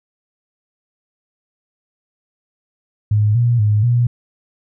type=tone with pitch steps; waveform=sine; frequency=105.5 / 119.6 / 105.3 / 120.6 Hz; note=G#2 / A#2 / G#2 / B2; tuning=+28 / +45 / +24 / -41 cents; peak=-11 dBFS; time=3.11-4.07 s; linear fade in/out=5 ms; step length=240 ms; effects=none